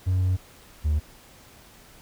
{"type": "tone pair in turn", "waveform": "triangle", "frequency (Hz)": [92.5, 75.78], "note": ["F#2", "D#2"], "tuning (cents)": [0, -45], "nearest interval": "minor third", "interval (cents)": 345, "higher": "first", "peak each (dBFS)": -17, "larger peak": "neither", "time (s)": [[0.06, 0.37], [0.84, 1]], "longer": "first", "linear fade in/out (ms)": 20, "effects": ["tanh soft clip ceiling -14 dBFS", "pink hiss -51 dBFS RMS until 2.01 s"]}